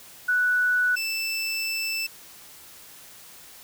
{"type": "tone pair in turn", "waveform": ["sine", "25% pulse"], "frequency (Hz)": [1480, 2648], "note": ["F#6", "E7"], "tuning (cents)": [0, 7], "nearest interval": "minor seventh", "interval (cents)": 1007, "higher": "second", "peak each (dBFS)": [-19, -22], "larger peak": "first", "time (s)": [[0.28, 0.96], [0.96, 2.07]], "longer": "second", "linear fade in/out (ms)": 10, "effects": ["white hiss -47 dBFS RMS until 3.63 s"]}